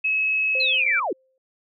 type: tone with pitch glide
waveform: sine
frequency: 2574 to 2333 Hz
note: E7 to D7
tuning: -42 to -12 cents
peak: -19 dBFS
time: 0.04-1 s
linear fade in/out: 10 ms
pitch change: -170 cents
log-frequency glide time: 0.77-0.86 s
type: tone with exponential decay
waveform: sine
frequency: 523.3 Hz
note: C5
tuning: in tune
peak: -28 dBFS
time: 0.55-1.38 s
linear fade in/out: 2 ms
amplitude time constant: 180 ms
type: linear sweep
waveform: sine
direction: down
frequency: 4219 to 286.7 Hz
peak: -22 dBFS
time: 0.6-1.13 s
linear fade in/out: 5 ms
effects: none